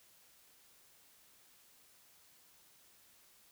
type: silence
effects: white hiss -65 dBFS RMS until 3.51 s